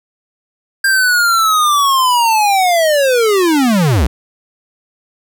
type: linear sweep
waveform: square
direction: down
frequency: 1600 to 51.91 Hz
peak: -10 dBFS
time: 0.84-4.07 s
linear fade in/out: 5 ms
effects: none